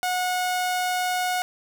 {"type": "tone", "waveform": "sawtooth", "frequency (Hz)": 729, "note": "F#5", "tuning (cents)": -26, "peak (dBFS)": -19, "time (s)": [0.03, 1.42], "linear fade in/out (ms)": 0, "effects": []}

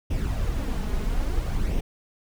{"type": "noise with flanger", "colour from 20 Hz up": "brown", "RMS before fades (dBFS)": -25, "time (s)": [0.1, 1.81], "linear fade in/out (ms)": 10, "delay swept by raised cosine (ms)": [0.34, 4.84], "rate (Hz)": 0.6, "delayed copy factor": 0.5, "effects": []}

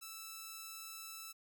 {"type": "tone", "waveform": "5% pulse", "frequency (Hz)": 1318.5, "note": "E6", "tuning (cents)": 0, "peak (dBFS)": -35, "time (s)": [0.01, 1.33], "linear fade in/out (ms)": 20, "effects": []}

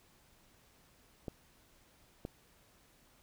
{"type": "clicks", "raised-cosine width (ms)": 2, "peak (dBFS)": -26, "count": 2, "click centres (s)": [1.282, 2.251], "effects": ["pink hiss -66 dBFS RMS until 3.22 s"]}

